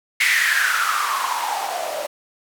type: noise with band-pass filter sweep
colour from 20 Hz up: blue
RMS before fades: -21 dBFS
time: 0.2-2.07 s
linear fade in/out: 10 ms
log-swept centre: 2100 to 580 Hz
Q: 7.7
effects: none